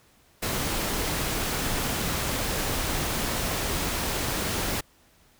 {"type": "noise", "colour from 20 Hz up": "pink", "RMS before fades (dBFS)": -28, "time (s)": [0.42, 4.81], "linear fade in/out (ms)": 10, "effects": ["pink hiss -60 dBFS RMS until 5.39 s"]}